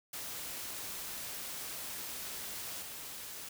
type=noise with level steps; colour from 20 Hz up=white; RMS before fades=-42 / -45 dBFS; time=0.13-3.49 s; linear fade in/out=5 ms; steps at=2.82 s; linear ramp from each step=5 ms; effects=none